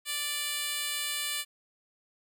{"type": "tone with high-pass filter", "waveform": "10% pulse", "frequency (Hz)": 587.3, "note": "D5", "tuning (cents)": 0, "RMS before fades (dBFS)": -33, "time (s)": [0.05, 1.45], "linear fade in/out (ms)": 50, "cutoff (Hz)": 2800, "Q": 0.54, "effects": []}